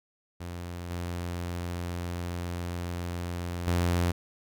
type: tone with level steps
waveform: sawtooth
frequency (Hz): 87.31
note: F2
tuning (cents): 0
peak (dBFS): -32 / -28 / -20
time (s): 0.4-4.12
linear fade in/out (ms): 10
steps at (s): 0.9 / 3.67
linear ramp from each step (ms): 2
effects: none